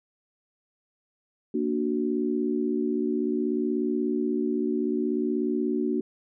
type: chord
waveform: sine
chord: Bb augmented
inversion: none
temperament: equal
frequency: 233.1 / 293.7 / 370 Hz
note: Bb3 / D4 / F#4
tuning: 0 / 0 / 0 cents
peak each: -28 dBFS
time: 1.54-6.01 s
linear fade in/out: 5 ms
effects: none